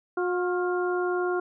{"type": "harmonic tone with a mistuned harmonic", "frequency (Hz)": 359.3, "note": "F4", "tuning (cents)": 49, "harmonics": [1, 2, 3, 4], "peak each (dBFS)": [-25, -33, -35, -33], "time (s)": [0.17, 1.4], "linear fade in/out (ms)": 5, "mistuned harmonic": 4, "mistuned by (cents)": -44, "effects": []}